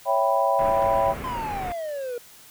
sine chord, C# half-diminished seventh, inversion none, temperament equal, 554.4 / 659.3 / 784 / 987.8 Hz, C#5 / E5 / G5 / B5, 0 / 0 / 0 / 0 cents, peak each -24 dBFS, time 0.05-1.15 s, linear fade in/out 50 ms
pink low-pass noise, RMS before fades -34 dBFS, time 0.59-1.72 s, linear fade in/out 0 ms, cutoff 2400 Hz, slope 24 dB/octave
clicks, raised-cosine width 0.2 ms, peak -29 dBFS, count 2, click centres 0.819 / 0.825 s
triangle exponential sweep, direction down, 1046.5 to 470.9 Hz, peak -26 dBFS, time 1.24-2.18 s, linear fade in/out 2 ms
effects white hiss -49 dBFS RMS until 2.5 s

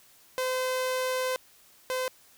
sawtooth tone pair in turn, 513 / 513 Hz, C5 / C5, -34 / -34 cents, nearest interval unison, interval 0 cents, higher neither, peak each -23 / -24 dBFS, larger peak first, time 0.38-1.36 / 1.9-2.08 s, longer first, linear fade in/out 0 ms, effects white hiss -58 dBFS RMS until 2.37 s

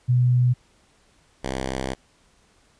sine / 5% pulse tone pair in turn, 124 / 65.54 Hz, B2 / C2, +7 / +4 cents, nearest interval major seventh, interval 1103 cents, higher first, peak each -15 dBFS, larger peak neither, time 0.08-0.54 / 1.43-1.95 s, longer second, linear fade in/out 20 ms, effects pink hiss -60 dBFS RMS until 2.79 s + resampled to 22050 Hz

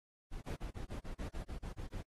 brown noise bursts, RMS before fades -42 dBFS, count 12, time 0.31-2.026 s, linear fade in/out 20 ms, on 110 ms, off 36 ms, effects AAC 32 kbps

